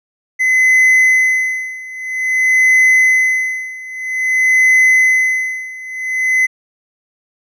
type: tone with tremolo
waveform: triangle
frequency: 2034 Hz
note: C7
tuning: 50 cents flat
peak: -5 dBFS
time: 0.39-6.47 s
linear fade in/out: 20 ms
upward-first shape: sine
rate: 0.51 Hz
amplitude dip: 90%
effects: resampled to 32000 Hz